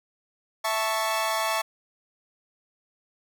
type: chord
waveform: sawtooth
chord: A major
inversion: second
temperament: equal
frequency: 659.3 / 880 / 1108.7 Hz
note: E5 / A5 / C#6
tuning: 0 / 0 / 0 cents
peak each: -25 dBFS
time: 0.64-1.62 s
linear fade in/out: 10 ms
effects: none